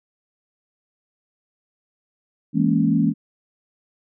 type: chord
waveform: sine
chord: A# half-diminished seventh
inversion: second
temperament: equal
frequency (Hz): 164.81 / 207.7 / 233.1 / 277.2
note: E3 / G#3 / A#3 / C#4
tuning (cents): 0 / 0 / 0 / 0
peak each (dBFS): -21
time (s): 2.53-3.14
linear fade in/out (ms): 50
effects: none